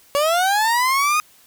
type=linear sweep; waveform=30% pulse; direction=up; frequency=558 to 1249 Hz; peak=-13 dBFS; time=0.15-1.2 s; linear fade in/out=0 ms; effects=white hiss -52 dBFS RMS until 1.46 s